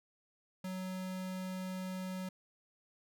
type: tone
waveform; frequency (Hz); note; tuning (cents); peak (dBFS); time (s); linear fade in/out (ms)
square; 186; F#3; +9; -39; 0.64-2.29; 5
effects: none